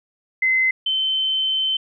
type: tone pair in turn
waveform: sine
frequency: 2054 / 3078 Hz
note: C7 / G7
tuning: -33 / -32 cents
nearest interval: perfect fifth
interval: 701 cents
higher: second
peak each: -15 / -18 dBFS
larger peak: first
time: 0.42-0.71 / 0.86-1.77 s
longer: second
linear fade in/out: 5 ms
effects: none